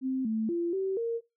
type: tone with pitch steps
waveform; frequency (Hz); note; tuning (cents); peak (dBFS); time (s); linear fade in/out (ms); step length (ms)
sine; 261.9 / 220.5 / 342.3 / 383.9 / 462.8; C4 / A3 / F4 / G4 / A#4; +2 / +4 / -35 / -36 / -13; -27; 0.01-1.21; 50; 240
effects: noise-tail reverb RT60 0.2 s tail -17 dB re dry